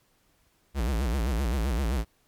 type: tone with vibrato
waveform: square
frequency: 61.74 Hz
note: B1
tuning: in tune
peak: -25 dBFS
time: 0.74-2.05 s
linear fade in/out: 50 ms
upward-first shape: sine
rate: 7.7 Hz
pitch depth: 240 cents each way
effects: pink hiss -67 dBFS RMS until 2.27 s + MP3 96 kbps